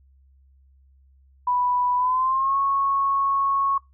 sine tone with pitch glide, 987 to 1101.5 Hz, B5 to C#6, -1 to -11 cents, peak -19 dBFS, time 1.47-3.78 s, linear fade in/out 5 ms, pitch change +190 cents, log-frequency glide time 1.96-2.57 s, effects noise-tail reverb RT60 0.2 s tail -23 dB re dry + added 67 Hz sine -53 dBFS peak until 3.93 s

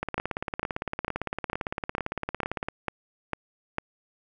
two click trains, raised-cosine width 0.5 ms, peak -12 / -14 dBFS, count 9 / 48, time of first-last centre 0.18-3.784 / 0.03-2.685 s, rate 2.22 / 17.7 Hz, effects none

